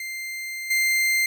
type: tone with level steps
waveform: 40% pulse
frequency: 2093 Hz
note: C7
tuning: in tune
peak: -29 / -18 dBFS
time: 0-1.26 s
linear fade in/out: 2 ms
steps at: 0.7 s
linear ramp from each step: 10 ms
effects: none